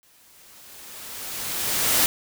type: noise with exponential growth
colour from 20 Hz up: white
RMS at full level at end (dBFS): -18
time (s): 0.03-2.06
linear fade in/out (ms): 0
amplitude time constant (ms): 440
effects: none